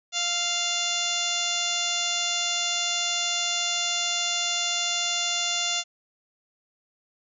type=harmonic tone with a mistuned harmonic; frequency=698.5 Hz; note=F5; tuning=in tune; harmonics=1 / 2 / 3 / 4 / 5 / 6 / 7 / 8 / 9 / 10; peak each=-36 / -37 / -36 / -31 / -29 / -35 / -37 / -35 / -35 / -32 dBFS; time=0.12-5.84 s; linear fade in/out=50 ms; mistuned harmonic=2; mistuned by=-19 cents; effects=none